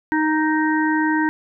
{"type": "harmonic tone", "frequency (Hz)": 311.1, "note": "D#4", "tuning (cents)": 0, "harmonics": [1, 3, 5, 6], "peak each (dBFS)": [-18, -23, -25, -26], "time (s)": [0.12, 1.29], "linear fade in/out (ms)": 0, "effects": []}